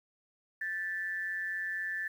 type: tone with amplitude modulation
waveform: sine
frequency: 1760 Hz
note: A6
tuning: in tune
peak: -30 dBFS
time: 0.61-2.08 s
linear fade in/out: 5 ms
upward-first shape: sine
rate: 184 Hz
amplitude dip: 60%
effects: 10-bit